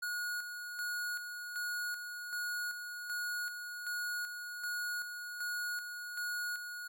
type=tone with tremolo; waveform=square; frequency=1448 Hz; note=F#6; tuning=38 cents flat; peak=-36 dBFS; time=0.02-6.88 s; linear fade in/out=10 ms; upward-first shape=square; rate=1.3 Hz; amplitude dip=50%; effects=none